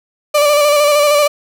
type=tone with vibrato; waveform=35% pulse; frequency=587.3 Hz; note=D5; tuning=in tune; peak=-7 dBFS; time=0.34-1.28 s; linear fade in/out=10 ms; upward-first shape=square; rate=13 Hz; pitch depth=28 cents each way; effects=none